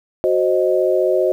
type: chord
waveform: sine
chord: C diminished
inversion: second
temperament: equal with one note detuned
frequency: 370 / 527.2 / 622.3 Hz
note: Gb4 / C5 / Eb5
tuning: 0 / +13 / 0 cents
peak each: -17 / -18 / -18 dBFS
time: 0.24-1.32 s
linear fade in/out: 0 ms
effects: 8-bit